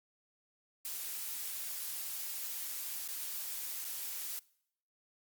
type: noise with dropouts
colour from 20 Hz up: blue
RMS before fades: -40 dBFS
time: 0.85-4.39 s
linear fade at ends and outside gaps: 0 ms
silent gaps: 3.077-3.087 / 3.844-3.85 s
effects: noise-tail reverb RT60 0.7 s tail -23 dB re dry + Opus 48 kbps